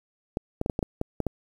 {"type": "clicks", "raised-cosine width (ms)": 2, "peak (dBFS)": -13, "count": 9, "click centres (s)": [0.371, 0.614, 0.661, 0.698, 0.791, 0.828, 1.014, 1.203, 1.267], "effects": ["8-bit"]}